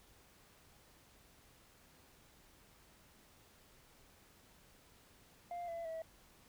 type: tone with pitch steps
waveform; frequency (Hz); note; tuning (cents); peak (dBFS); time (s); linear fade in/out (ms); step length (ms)
sine; 698.5 / 673.1 / 648.7; F5 / E5 / E5; 0 / +36 / -28; -38; 5.51-6.02; 2; 170
effects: tanh soft clip ceiling -40 dBFS + pink hiss -65 dBFS RMS until 6.48 s